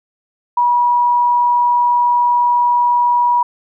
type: tone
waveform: sine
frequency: 967 Hz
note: B5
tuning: 37 cents flat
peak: -10 dBFS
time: 0.57-3.43 s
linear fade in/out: 5 ms
effects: none